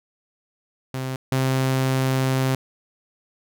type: tone pair in turn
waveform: sawtooth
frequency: 130.81 / 131.72 Hz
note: C3 / C3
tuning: 0 / +12 cents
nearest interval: unison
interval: 12 cents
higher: second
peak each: -22 / -15 dBFS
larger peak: second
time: 0.94-1.16 / 1.32-2.55 s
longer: second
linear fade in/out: 2 ms
effects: none